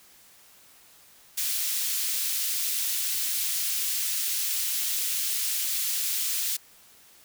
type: high-pass noise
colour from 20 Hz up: white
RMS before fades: -28 dBFS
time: 1.37-6.57 s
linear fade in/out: 10 ms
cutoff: 2800 Hz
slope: 12 dB/octave
effects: white hiss -55 dBFS RMS until 7.24 s